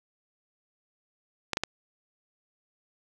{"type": "clicks", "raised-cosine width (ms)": 0.2, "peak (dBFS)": [-10, -9, -10], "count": 3, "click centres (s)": [1.533, 1.571, 1.636], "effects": []}